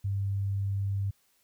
sine tone, 98.9 Hz, G2, 16 cents sharp, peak -27 dBFS, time 0.04-1.11 s, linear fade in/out 10 ms, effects white hiss -69 dBFS RMS until 1.43 s

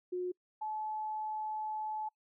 sine tone pair in turn, 361.4 / 861.5 Hz, F#4 / A5, -41 / -37 cents, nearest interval octave + minor third, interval 1504 cents, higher second, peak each -33 / -35 dBFS, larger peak first, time 0.12-0.32 / 0.61-2.09 s, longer second, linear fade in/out 10 ms, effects noise-tail reverb RT60 0.1 s tail -26 dB re dry

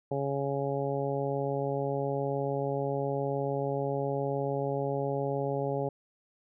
harmonic tone, 139 Hz, C#3, 5 cents sharp, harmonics 1 / 2 / 3 / 4 / 5 / 6, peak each -34 / -38 / -33 / -34 / -39 / -39 dBFS, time 0.11-5.89 s, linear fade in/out 5 ms, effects none

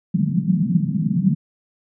white band-pass noise, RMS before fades -19 dBFS, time 0.14-1.35 s, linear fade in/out 10 ms, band 150 to 200 Hz, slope 48 dB/octave, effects none

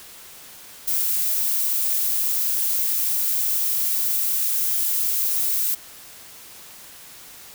violet noise, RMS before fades -22 dBFS, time 0.87-5.75 s, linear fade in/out 10 ms, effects white hiss -43 dBFS RMS until 7.54 s

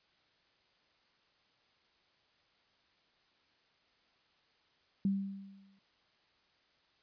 sine tone with exponential decay, 196 Hz, G3, in tune, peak -26 dBFS, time 5.05-5.79 s, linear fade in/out 2 ms, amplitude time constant 160 ms, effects white hiss -71 dBFS RMS until 7.02 s + resampled to 11025 Hz

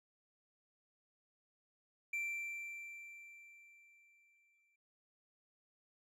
triangle tone with exponential decay, 2349 Hz, D7, in tune, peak -34 dBFS, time 2.13-4.76 s, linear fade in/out 5 ms, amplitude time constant 570 ms, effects none

